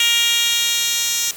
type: tone with high-pass filter sweep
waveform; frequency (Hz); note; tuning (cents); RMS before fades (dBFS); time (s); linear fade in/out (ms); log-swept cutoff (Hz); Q
10% pulse; 469.1; A#4; +11; -18; 0-1.31; 2; 3100 to 4800; 2.7
effects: white hiss -36 dBFS RMS until 1.36 s